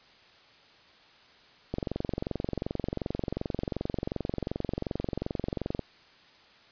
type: click train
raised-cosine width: 2 ms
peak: -17 dBFS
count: 93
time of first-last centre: 1.74-5.793 s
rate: 22.7 Hz
effects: white hiss -57 dBFS RMS until 6.71 s + resampled to 11025 Hz